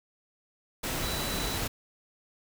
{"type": "tone in noise", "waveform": "sine", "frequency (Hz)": 3954, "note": "B7", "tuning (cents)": 1, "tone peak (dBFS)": -38, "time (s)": [1.02, 1.58], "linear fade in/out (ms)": 10, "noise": "pink", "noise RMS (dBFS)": -32, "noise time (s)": [0.83, 1.68], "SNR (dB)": -9, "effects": []}